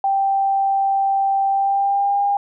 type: tone with pitch glide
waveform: sine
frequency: 784 to 806 Hz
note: G5 to G5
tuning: 0 to +48 cents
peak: -15 dBFS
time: 0.04-2.37 s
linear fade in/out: 2 ms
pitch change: +48 cents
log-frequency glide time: 1.49-2.23 s
effects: none